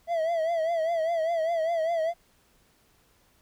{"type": "tone with vibrato", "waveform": "triangle", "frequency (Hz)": 659.3, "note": "E5", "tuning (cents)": 0, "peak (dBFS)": -22, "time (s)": [0.07, 2.14], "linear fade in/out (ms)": 50, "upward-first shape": "triangle", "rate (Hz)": 5, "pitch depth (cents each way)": 94, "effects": ["pink hiss -64 dBFS RMS until 3.41 s"]}